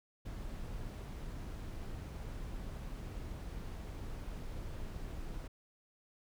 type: noise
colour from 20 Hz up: brown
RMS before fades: -43 dBFS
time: 0.25-5.48 s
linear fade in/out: 10 ms
effects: none